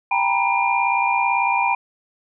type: tone cluster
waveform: sine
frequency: 792 / 925 / 983 / 2394 Hz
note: G5 / A#5 / B5 / D7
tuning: +18 / -14 / -8 / +33 cents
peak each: -22 dBFS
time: 0.11-1.75 s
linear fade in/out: 5 ms
effects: none